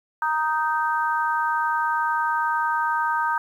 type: harmonic tone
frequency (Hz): 311.1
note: D#4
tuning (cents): 0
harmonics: 3 / 4 / 5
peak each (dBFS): -23 / -26 / -26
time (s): 0.22-3.38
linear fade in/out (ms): 2
effects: 9-bit